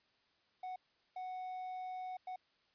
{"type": "tone bursts at uneven times", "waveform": "triangle", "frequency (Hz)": 740, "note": "F#5", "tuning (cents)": 0, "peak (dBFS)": -39, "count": 3, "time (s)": [[0.63, 0.76], [1.16, 2.17], [2.27, 2.36]], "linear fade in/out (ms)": 5, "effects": ["white hiss -74 dBFS RMS until 2.74 s", "resampled to 11025 Hz"]}